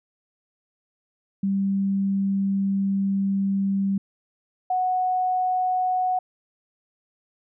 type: tone pair in turn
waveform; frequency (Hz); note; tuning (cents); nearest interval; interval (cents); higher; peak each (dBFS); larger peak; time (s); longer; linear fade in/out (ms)
sine; 196 / 737.4; G3 / F#5; 0 / -6; octave + major seventh; 2294; second; -20; neither; 1.43-3.98 / 4.7-6.19; first; 5
effects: none